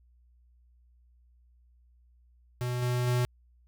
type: tone with level steps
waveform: square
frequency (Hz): 123.47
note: B2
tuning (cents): 0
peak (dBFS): -30 / -27 / -25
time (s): 2.61-3.25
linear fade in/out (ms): 0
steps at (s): 2.82 / 3.07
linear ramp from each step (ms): 5
effects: added 60 Hz sine -59 dBFS peak until 3.67 s